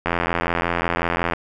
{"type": "click train", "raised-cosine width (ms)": 0.5, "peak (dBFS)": -5, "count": 110, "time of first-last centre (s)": [0.06, 1.335], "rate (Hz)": 85.5, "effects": []}